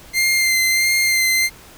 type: tone with vibrato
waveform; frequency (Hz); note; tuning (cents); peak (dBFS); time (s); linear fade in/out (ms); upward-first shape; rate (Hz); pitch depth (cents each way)
sawtooth; 2093; C7; 0; -11; 0.13-1.5; 50; sine; 1.5; 20
effects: pink hiss -43 dBFS RMS until 1.77 s